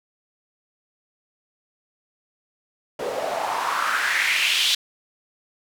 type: noise with band-pass filter sweep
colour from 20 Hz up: white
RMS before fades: -23 dBFS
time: 2.99-4.75 s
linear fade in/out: 5 ms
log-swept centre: 460 to 3700 Hz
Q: 3.6
effects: none